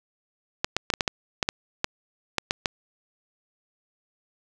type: clicks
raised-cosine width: 0.2 ms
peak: -5 dBFS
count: 12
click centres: 0.645 / 0.766 / 0.902 / 0.938 / 1.008 / 1.078 / 1.428 / 1.489 / 1.844 / 2.383 / 2.509 / 2.658 s
effects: none